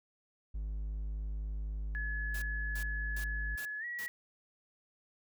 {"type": "tone", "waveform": "triangle", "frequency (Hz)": 51.91, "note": "G#1", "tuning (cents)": 0, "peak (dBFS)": -33, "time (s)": [0.54, 3.56], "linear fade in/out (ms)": 10}
{"type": "tone with pitch glide", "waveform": "sine", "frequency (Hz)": [1702, 1921.5], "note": ["G#6", "B6"], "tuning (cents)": [42, -48], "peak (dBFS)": -37, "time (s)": [1.95, 4.08], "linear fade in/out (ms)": 0, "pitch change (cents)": 210, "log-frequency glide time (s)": [3.79, 3.85]}
{"type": "noise bursts", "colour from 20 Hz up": "white", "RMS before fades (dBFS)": -47, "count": 5, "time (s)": [2.34, 4.065], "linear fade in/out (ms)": 5, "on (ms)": 81, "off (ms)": 330}
{"effects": []}